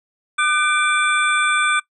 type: tone cluster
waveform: sine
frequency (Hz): 1207 / 1508 / 2349 / 3495 / 8130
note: D6 / F#6 / D7 / A7 / B8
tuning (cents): +47 / +32 / 0 / -12 / +49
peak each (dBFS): -20 / -19 / -22 / -26 / -27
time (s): 0.38-1.8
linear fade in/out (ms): 10
effects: noise-tail reverb RT60 0.1 s tail -20 dB re dry